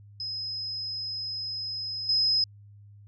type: tone with level steps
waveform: sine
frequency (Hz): 5090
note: D#8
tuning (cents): +39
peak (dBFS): -31 / -21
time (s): 0.2-2.44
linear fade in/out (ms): 2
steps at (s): 2.09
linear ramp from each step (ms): 2
effects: added 102 Hz sine -48 dBFS peak until 3.07 s